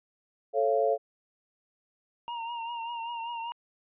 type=chord; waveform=sine; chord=A augmented; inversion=none; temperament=just; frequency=440 / 550 / 687.5 Hz; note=A4 / C#5 / E#5; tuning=0 / -14 / -27 cents; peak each=-27 dBFS; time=0.53-0.98 s; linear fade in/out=50 ms
type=tone with vibrato; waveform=square; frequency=932.3 Hz; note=A#5; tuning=in tune; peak=-34 dBFS; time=2.28-3.52 s; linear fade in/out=0 ms; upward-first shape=triangle; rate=5.1 Hz; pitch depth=53 cents each way
effects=resampled to 8000 Hz

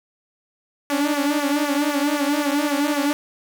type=tone with flanger; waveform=sawtooth; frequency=289.7 Hz; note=D4; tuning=24 cents flat; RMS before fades=-21 dBFS; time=0.9-3.13 s; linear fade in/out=0 ms; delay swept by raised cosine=0.22 to 5.32 ms; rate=3.9 Hz; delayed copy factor=-0.8; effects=none

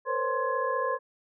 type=tone cluster; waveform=sine; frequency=462.8 / 513 / 548 / 1050 / 1683 Hz; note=A#4 / C5 / C#5 / C6 / G#6; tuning=-13 / -34 / -20 / +6 / +23 cents; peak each=-35 / -31 / -34 / -29 / -36 dBFS; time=0.05-0.99 s; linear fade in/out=50 ms; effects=none

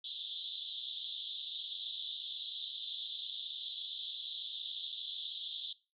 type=band-pass noise; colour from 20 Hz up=pink; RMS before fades=-43 dBFS; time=0.04-5.73 s; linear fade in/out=5 ms; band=3300 to 3800 Hz; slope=96 dB/octave; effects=noise-tail reverb RT60 0.3 s tail -19 dB re dry

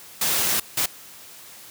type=noise bursts at uneven times; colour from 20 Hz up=white; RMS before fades=-22 dBFS; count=2; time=0.21-0.6 / 0.77-0.86 s; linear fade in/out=5 ms; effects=white hiss -44 dBFS RMS until 1.7 s + high-pass 80 Hz 12 dB/octave

